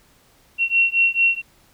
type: beating tone pair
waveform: sine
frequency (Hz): 2727 / 2731.5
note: F7 / F7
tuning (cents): -42 / -39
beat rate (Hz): 4.5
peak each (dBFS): -18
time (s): 0.58-1.42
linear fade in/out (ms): 50
effects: pink hiss -56 dBFS RMS until 1.73 s